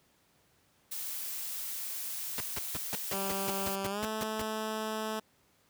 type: noise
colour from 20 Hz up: blue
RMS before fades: -38 dBFS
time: 0.91-3.76 s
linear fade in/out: 10 ms
type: noise bursts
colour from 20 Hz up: pink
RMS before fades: -35 dBFS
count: 12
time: 2.38-4.416 s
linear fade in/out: 0 ms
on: 23 ms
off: 160 ms
type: tone with pitch glide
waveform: 10% pulse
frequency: 195.2 to 217.8 Hz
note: G3 to A3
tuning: -7 to -17 cents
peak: -25 dBFS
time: 3.12-5.2 s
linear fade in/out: 10 ms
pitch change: +190 cents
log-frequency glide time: 3.89-4.05 s
effects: pink hiss -68 dBFS RMS until 5.69 s + high-pass 80 Hz 12 dB/octave